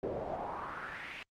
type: noise with band-pass filter sweep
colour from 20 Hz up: brown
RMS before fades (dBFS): -40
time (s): 0.03-1.23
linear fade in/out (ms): 2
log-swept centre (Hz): 450 to 2700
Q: 3.5
effects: Opus 48 kbps